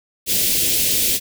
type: band-stop noise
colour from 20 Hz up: white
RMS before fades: -18 dBFS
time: 0.26-1.2 s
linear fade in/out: 50 ms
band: 520 to 2400 Hz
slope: 24 dB/octave
effects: none